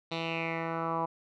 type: tone with low-pass filter sweep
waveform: 10% pulse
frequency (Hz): 164.81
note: E3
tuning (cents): 0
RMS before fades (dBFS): -33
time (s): 0.11-1.06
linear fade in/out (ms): 10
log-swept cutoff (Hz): 3700 to 980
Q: 4.6
effects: none